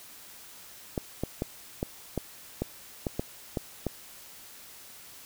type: clicks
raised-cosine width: 2 ms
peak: -15 dBFS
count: 10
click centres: 0.978 / 1.236 / 1.421 / 1.829 / 2.177 / 2.62 / 3.068 / 3.195 / 3.572 / 3.867 s
effects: white hiss -49 dBFS RMS until 5.25 s